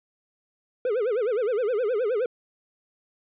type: tone with vibrato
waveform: triangle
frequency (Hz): 457.8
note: A#4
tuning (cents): -31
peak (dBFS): -20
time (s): 0.85-2.26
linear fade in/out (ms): 2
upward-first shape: sine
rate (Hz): 9.6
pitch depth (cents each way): 220
effects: resampled to 8000 Hz